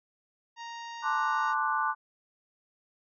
harmonic tone, 932.3 Hz, A#5, in tune, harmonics 1 / 2 / 3 / 4 / 5 / 6 / 7, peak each -40 / -46 / -50 / -52 / -54 / -56 / -57 dBFS, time 0.56-1.55 s, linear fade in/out 50 ms
sine chord, D dominant seventh, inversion second, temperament equal, 880 / 1046.5 / 1174.7 / 1480 Hz, A5 / C6 / D6 / F#6, 0 / 0 / 0 / 0 cents, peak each -31 / -33 / -30 / -32 dBFS, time 1.02-1.95 s, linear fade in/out 50 ms
effects none

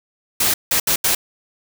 white noise bursts at uneven times, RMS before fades -17 dBFS, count 4, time 0.4-0.54 / 0.71-0.8 / 0.87-0.96 / 1.04-1.15 s, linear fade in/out 5 ms, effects none

